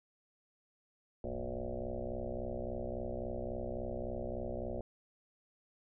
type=tone with frequency modulation; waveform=sine; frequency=298.3 Hz; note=D4; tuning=27 cents sharp; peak=-36 dBFS; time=1.24-4.81 s; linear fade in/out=2 ms; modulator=63.6 Hz; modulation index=5.5; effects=none